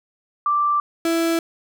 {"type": "tone pair in turn", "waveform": ["sine", "35% pulse"], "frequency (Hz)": [1174.7, 331.6], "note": ["D6", "E4"], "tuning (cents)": [0, 10], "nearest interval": "octave + minor seventh", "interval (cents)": 2190, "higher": "first", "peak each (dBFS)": -16, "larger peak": "neither", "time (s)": [[0.46, 0.8], [1.05, 1.39]], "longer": "neither", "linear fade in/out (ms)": 2, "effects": []}